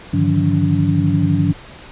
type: tone cluster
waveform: sine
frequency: 100.1 / 147.2 / 158.9 / 178.6 / 285.4 Hz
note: G2 / D3 / D#3 / F3 / D4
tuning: +37 / +4 / +37 / +39 / -49 cents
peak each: -19 dBFS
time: 0.13-1.53 s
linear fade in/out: 10 ms
effects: pink hiss -38 dBFS RMS until 1.91 s + resampled to 8000 Hz